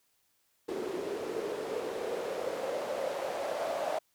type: noise with band-pass filter sweep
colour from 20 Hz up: white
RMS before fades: -35 dBFS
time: 0.68-3.99 s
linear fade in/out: 10 ms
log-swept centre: 380 to 640 Hz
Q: 5.3
effects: white hiss -73 dBFS RMS until 4.14 s